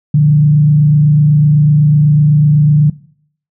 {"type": "tone with frequency modulation", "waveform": "sine", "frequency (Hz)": 149.1, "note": "D3", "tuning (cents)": 27, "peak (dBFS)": -5, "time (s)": [0.14, 2.9], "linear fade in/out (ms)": 5, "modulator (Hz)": 28, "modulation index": 0.42, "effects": ["noise-tail reverb RT60 0.6 s tail -20 dB re dry"]}